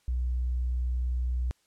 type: tone with tanh clipping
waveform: triangle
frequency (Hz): 61.74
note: B1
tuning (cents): 0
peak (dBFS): -26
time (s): 0.08-1.51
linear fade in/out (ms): 0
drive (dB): 5
effects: white hiss -69 dBFS RMS until 1.66 s + low-pass 9000 Hz 12 dB/octave